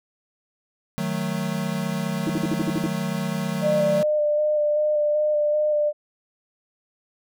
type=chord; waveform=square; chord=D# diminished; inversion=none; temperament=equal; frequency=155.56 / 185 / 220 Hz; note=D#3 / F#3 / A3; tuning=0 / 0 / 0 cents; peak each=-30 / -28 / -30 dBFS; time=0.98-4.03 s; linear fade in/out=0 ms
type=tone bursts; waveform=sine; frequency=316.2 Hz; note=D#4; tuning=28 cents sharp; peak=-21 dBFS; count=8; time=2.27-2.862 s; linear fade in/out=0 ms; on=25 ms; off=56 ms
type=tone with vibrato; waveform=sine; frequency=600 Hz; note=D5; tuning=37 cents sharp; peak=-18 dBFS; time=3.61-5.93 s; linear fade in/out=50 ms; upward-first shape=square; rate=2.6 Hz; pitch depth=14 cents each way
effects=none